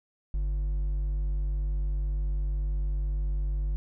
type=tone with hard clipping; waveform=triangle; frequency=49 Hz; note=G1; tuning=in tune; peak=-27 dBFS; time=0.34-3.76 s; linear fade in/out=0 ms; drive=7 dB; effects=none